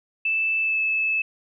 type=tone with pitch glide; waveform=sine; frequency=2637 to 2611 Hz; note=E7 to E7; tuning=0 to -17 cents; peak=-20 dBFS; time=0.25-1.22 s; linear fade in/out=5 ms; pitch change=-17 cents; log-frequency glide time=0.6-0.8 s; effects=none